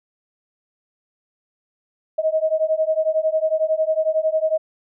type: beating tone pair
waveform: sine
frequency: 626 / 637 Hz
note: D#5 / D#5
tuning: +10 / +41 cents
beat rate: 11 Hz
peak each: -20 dBFS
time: 2.18-4.58 s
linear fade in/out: 10 ms
effects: none